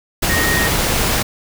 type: tone in noise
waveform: sine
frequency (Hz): 1864.7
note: A#6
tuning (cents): 0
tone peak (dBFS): -18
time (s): 0.29-0.68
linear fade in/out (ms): 10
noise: pink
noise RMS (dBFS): -17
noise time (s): 0.22-1.23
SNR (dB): -4
effects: none

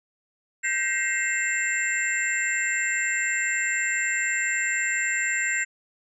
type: tone cluster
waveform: sine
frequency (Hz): 1566 / 1914 / 2110 / 2675 / 7370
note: G6 / A#6 / C7 / E7 / A#8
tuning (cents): -2 / +45 / +14 / +25 / -21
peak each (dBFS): -29 / -28 / -28 / -34 / -30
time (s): 0.63-5.65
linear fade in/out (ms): 20
effects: none

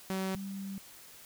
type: tone pair in turn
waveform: sawtooth / sine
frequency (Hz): 190 / 195.45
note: F#3 / G3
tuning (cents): +46 / -5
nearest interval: unison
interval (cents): 49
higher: second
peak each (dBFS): -28 / -37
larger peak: first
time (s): 0.1-0.35 / 0.35-0.78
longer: second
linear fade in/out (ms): 0
effects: white hiss -53 dBFS RMS until 1.25 s

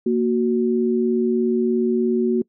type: tone pair together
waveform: sine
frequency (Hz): 233.1 / 370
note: A#3 / F#4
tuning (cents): 0 / 0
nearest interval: minor sixth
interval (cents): 800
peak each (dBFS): -19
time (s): 0.06-2.42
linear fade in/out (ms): 5
effects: noise-tail reverb RT60 0.1 s tail -24 dB re dry

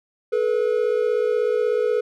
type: tone pair together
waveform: triangle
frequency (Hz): 430.2 / 486.6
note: A4 / B4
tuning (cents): -39 / -26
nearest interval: major second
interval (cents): 213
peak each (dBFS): -19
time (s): 0.32-2.01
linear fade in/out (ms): 10
effects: none

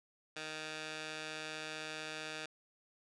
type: tone with band-pass filter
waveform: 15% pulse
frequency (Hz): 155.56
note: D#3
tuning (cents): 0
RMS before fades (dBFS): -44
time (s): 0.36-2.46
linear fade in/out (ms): 5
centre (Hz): 3100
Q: 0.76
effects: resampled to 24000 Hz

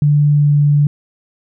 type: tone with pitch glide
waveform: sine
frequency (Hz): 146.83 to 145.82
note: D3 to D3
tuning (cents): 0 to -12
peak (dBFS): -8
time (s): 0.02-0.87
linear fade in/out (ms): 2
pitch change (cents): -12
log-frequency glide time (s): 0.32-0.52
effects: none

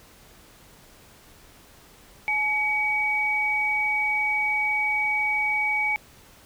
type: tone pair together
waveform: sine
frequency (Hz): 847.7 / 2263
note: G#5 / C#7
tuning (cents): +35 / +35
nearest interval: octave + perfect fourth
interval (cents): 1700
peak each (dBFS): -29 / -22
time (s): 2.28-5.96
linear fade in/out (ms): 0
effects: pink hiss -52 dBFS RMS until 6.45 s

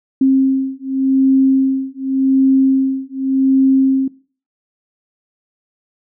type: beating tone pair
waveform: sine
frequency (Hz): 266.3 / 267.17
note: C4 / C4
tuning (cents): +31 / +36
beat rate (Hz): 0.87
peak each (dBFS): -14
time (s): 0.21-4.08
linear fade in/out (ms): 5
effects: noise-tail reverb RT60 0.4 s tail -20 dB re dry

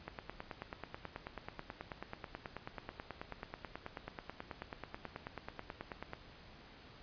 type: click train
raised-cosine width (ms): 0.5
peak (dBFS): -27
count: 57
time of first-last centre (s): 0.08-6.134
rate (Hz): 9.25
effects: pink hiss -57 dBFS RMS until 7.02 s + resampled to 11025 Hz

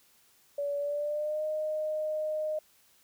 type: tone with pitch glide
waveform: sine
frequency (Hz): 572 to 616.6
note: D5 to D#5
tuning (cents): -46 to -16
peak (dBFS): -29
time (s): 0.58-2.59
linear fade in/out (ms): 5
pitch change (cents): +130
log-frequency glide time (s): 0.78-1.44
effects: white hiss -64 dBFS RMS until 3.03 s

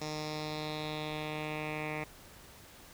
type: tone with low-pass filter sweep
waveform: 10% pulse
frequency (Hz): 153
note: D#3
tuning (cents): -29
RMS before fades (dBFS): -38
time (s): 0.01-2.04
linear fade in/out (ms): 5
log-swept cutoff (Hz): 5700 to 2200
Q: 3.2
effects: pink hiss -54 dBFS RMS until 2.93 s

